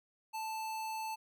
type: tone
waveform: square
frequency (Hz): 880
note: A5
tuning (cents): 0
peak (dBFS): -38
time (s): 0.33-1.16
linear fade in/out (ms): 20
effects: none